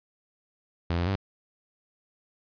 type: tone with pitch steps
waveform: sawtooth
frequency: 85.2 / 86.9 / 97.8 Hz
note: F2 / F2 / G2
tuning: -42 / -8 / -4 cents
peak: -21 dBFS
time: 0.9-1.155 s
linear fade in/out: 0 ms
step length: 85 ms
effects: resampled to 11025 Hz